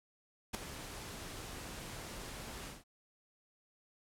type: noise with ADSR envelope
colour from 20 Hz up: pink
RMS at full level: -34 dBFS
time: 0.53-2.84 s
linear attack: 18 ms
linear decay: 3 ms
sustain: -12 dB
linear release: 170 ms
effects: low-pass 12000 Hz 12 dB/octave

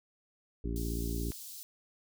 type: harmonic tone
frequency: 57.3 Hz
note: A#1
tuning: 29 cents flat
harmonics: 1 / 2 / 3 / 4 / 5 / 6 / 7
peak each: -34 / -42 / -42 / -44 / -41 / -45 / -44 dBFS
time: 0.64-1.31 s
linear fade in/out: 5 ms
type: high-pass noise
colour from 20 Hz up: white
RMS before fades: -46 dBFS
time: 0.76-1.63 s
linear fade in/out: 0 ms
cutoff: 3900 Hz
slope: 24 dB/octave
type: click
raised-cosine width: 0.3 ms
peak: -32 dBFS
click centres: 1.319 s
effects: none

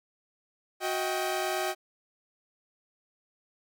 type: tone cluster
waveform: sawtooth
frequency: 367.6 / 633 / 784 Hz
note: F#4 / D#5 / G5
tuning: -11 / +30 / 0 cents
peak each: -29 dBFS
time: 0.8-1.75 s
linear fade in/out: 50 ms
effects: none

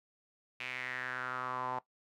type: tone with band-pass filter sweep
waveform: sawtooth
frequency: 127.1 Hz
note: C3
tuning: 50 cents flat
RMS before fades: -39 dBFS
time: 0.6-1.79 s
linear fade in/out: 5 ms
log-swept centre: 2500 to 900 Hz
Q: 4.8
effects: noise-tail reverb RT60 0.1 s tail -17 dB re dry

